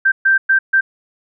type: tone bursts at uneven times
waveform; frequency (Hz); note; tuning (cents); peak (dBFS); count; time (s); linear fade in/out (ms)
sine; 1568; G6; 0; -9; 4; 0.05-0.12 / 0.25-0.38 / 0.49-0.59 / 0.73-0.81; 10
effects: none